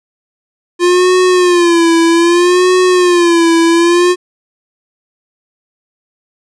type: tone with vibrato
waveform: square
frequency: 349.2 Hz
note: F4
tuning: in tune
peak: -7 dBFS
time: 0.79-4.16 s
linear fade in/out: 50 ms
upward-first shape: sine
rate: 0.63 Hz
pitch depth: 88 cents each way
effects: resampled to 22050 Hz